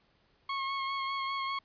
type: tone with vibrato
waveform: sawtooth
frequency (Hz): 1090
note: C#6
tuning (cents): -29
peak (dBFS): -28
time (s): 0.49-1.59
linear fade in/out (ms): 5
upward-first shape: sine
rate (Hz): 5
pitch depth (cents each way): 20
effects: pink hiss -69 dBFS RMS until 1.64 s + resampled to 11025 Hz